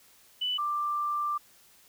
sine tone pair in turn, 2984 / 1181.9 Hz, F#7 / D6, +14 / +11 cents, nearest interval octave + major third, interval 1603 cents, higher first, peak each -27 dBFS, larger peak neither, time 0.41-0.58 / 0.58-1.38 s, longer second, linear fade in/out 10 ms, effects white hiss -59 dBFS RMS until 1.88 s

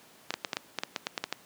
clicks, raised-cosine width 0.2 ms, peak -12 dBFS, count 12, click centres 0.306 / 0.34 / 0.448 / 0.532 / 0.569 / 0.787 / 0.835 / 0.962 / 1.069 / 1.178 / 1.24 / 1.326 s, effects pink hiss -56 dBFS RMS until 1.45 s + high-pass 200 Hz 12 dB/octave

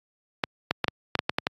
clicks, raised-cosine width 0.3 ms, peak -6 dBFS, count 9, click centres 0.438 / 0.71 / 0.843 / 0.882 / 1.153 / 1.191 / 1.295 / 1.385 / 1.469 s, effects high-pass 100 Hz 12 dB/octave + AAC 32 kbps

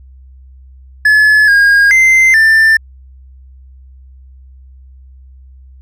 triangle tone with pitch steps, 1714 / 1628 / 2076 / 1780 Hz, A6 / G#6 / C7 / A6, -46 / -35 / -14 / +20 cents, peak -3 dBFS, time 1.05-2.77 s, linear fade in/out 5 ms, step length 430 ms, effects added 65 Hz sine -35 dBFS peak until 5.81 s

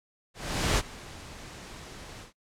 pink noise with ADSR envelope, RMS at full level -24 dBFS, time 0.34-2.33 s, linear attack 440 ms, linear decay 37 ms, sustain -20 dB, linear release 120 ms, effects noise-tail reverb RT60 0.1 s tail -24 dB re dry + low-pass 8000 Hz 12 dB/octave

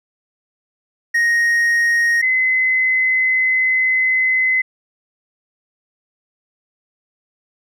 triangle / sine tone pair in turn, 1870 / 2039 Hz, A#6 / C7, +5 / -45 cents, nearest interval minor second, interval 150 cents, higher second, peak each -11 / -13 dBFS, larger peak first, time 1.14-2.22 / 2.22-4.62 s, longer second, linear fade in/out 10 ms, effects none

